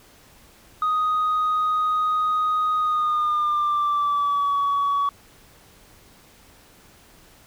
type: tone with pitch glide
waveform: sine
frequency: 1247 to 1130.4 Hz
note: D#6 to C#6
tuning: +3 to +34 cents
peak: -17 dBFS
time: 0.82-5.09 s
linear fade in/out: 2 ms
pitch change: -169 cents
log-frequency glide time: 2.77-4.57 s
effects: tanh soft clip ceiling -17 dBFS + pink hiss -52 dBFS RMS until 7.46 s